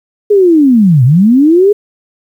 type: linear two-way sweep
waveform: sine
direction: down then up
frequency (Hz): 423.6 to 116.54 to 423.6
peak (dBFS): -3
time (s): 0.3-1.73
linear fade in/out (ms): 10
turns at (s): 1.04
effects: 7-bit